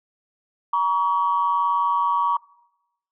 sine tone pair together, 950 / 1131.2 Hz, A#5 / C#6, +33 / +35 cents, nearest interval minor third, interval 302 cents, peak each -20 dBFS, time 0.73-2.37 s, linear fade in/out 5 ms, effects noise-tail reverb RT60 0.9 s tail -23 dB re dry + tanh soft clip ceiling -10 dBFS

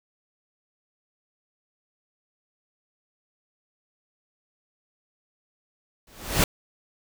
pink noise with exponential growth, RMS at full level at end -17 dBFS, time 6.07-6.44 s, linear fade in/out 2 ms, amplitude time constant 80 ms, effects none

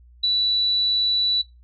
sine tone, 3951 Hz, B7, in tune, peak -17 dBFS, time 0.23-1.42 s, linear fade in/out 10 ms, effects noise-tail reverb RT60 0.2 s tail -17 dB re dry + added 60 Hz sine -47 dBFS peak until 1.63 s

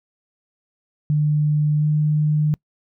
sine tone with pitch glide, 150 to 151.48 Hz, D3 to D#3, +37 to -46 cents, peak -15 dBFS, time 1.1-2.54 s, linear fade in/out 0 ms, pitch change +17 cents, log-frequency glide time 1.78-1.85 s, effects noise-tail reverb RT60 0.1 s tail -26 dB re dry

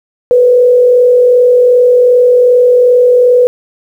sine tone with frequency modulation, 493.9 Hz, B4, in tune, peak -3 dBFS, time 0.31-3.47 s, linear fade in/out 0 ms, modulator 42.6 Hz, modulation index 0.37, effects 7-bit

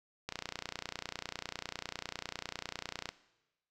click train, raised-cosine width 0.2 ms, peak -20 dBFS, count 85, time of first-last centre 0.29-3.09 s, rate 30 Hz, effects noise-tail reverb RT60 1.0 s tail -17 dB re dry

